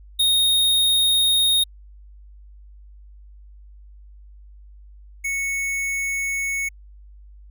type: tone pair in turn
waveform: square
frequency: 3716 / 2210 Hz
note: A#7 / C#7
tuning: -6 / -6 cents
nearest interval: major sixth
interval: 900 cents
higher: first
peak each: -16 / -23 dBFS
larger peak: first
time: 0.19-1.64 / 5.24-6.69 s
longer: neither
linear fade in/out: 10 ms
effects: added 50 Hz sine -42 dBFS peak until 7.5 s